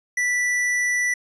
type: tone with tanh clipping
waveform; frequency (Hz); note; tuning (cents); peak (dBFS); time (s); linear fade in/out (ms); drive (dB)
sine; 1969; B6; -6; -21; 0.17-1.14; 5; 16
effects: resampled to 22050 Hz